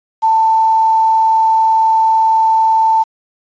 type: tone with quantisation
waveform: sine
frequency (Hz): 889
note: A5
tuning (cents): +18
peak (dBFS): -8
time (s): 0.22-3.04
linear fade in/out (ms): 20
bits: 6
effects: resampled to 16000 Hz